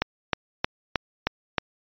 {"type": "click train", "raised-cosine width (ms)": 0.3, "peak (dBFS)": -5, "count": 6, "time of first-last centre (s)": [0.02, 1.583], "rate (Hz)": 3.2, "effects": ["resampled to 11025 Hz"]}